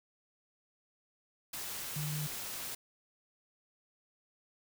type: tone in noise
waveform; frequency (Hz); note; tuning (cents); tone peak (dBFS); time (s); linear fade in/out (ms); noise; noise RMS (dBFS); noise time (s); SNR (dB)
sine; 150.4; D3; +42; -35; 1.96-2.27; 5; white; -41; 1.53-2.75; +3
effects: none